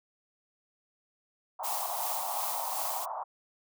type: band-pass noise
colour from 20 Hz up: pink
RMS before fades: -37 dBFS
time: 1.59-3.24 s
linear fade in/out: 10 ms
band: 690 to 1100 Hz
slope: 48 dB/octave
type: noise with tremolo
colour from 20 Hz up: blue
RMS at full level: -34 dBFS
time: 1.63-3.06 s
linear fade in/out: 20 ms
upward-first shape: sine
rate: 2.7 Hz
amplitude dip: 35%
effects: none